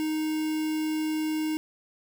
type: tone with quantisation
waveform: triangle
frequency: 311.1 Hz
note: D#4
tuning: in tune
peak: -24 dBFS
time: 0-1.57 s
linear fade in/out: 0 ms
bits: 6
effects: none